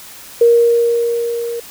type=tone with level ramp; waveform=sine; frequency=469.6 Hz; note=A#4; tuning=13 cents sharp; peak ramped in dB=-5 to -20 dBFS; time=0.41-1.6 s; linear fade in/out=5 ms; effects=white hiss -36 dBFS RMS until 1.7 s